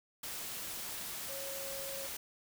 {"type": "tone in noise", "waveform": "sine", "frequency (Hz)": 547, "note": "C#5", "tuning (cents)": -23, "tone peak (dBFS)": -44, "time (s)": [1.29, 2.07], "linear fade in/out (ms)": 5, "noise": "white", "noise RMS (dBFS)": -42, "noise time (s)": [0.23, 2.17], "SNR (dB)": -5, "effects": []}